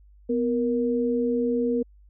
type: tone pair together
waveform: sine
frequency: 248.9 / 469.8 Hz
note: B3 / A#4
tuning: +14 / +13 cents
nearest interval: major seventh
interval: 1099 cents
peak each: -24 dBFS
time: 0.29-1.83 s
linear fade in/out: 10 ms
effects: added 50 Hz sine -50 dBFS peak until 2.09 s